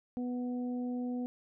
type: harmonic tone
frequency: 246.9 Hz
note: B3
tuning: in tune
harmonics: 1 / 2 / 3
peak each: -33 / -44 / -49 dBFS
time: 0.17-1.26 s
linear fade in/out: 0 ms
effects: none